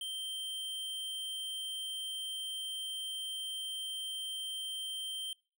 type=tone; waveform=square; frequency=3136 Hz; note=G7; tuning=in tune; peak=-38 dBFS; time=0.01-5.33 s; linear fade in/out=2 ms; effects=noise-tail reverb RT60 0.4 s tail -26 dB re dry